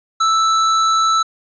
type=tone; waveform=square; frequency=1318.5 Hz; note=E6; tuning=in tune; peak=-13 dBFS; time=0.2-1.23 s; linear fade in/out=10 ms; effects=resampled to 16000 Hz